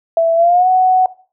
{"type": "tone with pitch glide", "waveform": "sine", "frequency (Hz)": [662, 743.1], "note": ["E5", "F#5"], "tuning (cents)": [7, 7], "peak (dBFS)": -8, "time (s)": [0.17, 1.06], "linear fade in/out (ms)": 2, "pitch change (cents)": 200, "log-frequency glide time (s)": [0.35, 0.68], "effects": ["noise-tail reverb RT60 0.4 s tail -18 dB re dry"]}